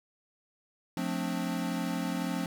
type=chord; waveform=square; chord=D minor seventh; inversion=first; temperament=equal with one note detuned; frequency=177.67 / 220 / 261.6 / 293.7 Hz; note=F3 / A3 / C4 / D4; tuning=+30 / 0 / 0 / 0 cents; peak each=-35 / -38 / -36 / -39 dBFS; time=0.97-2.46 s; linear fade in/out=2 ms; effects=none